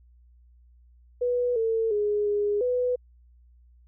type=tone with pitch steps; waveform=sine; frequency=490.2 / 449.7 / 415.8 / 412.2 / 496.3 Hz; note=B4 / A4 / G#4 / G#4 / B4; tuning=-13 / +38 / +2 / -13 / +8 cents; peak=-22 dBFS; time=1.21-2.96 s; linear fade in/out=10 ms; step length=350 ms; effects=added 60 Hz sine -53 dBFS peak until 3.87 s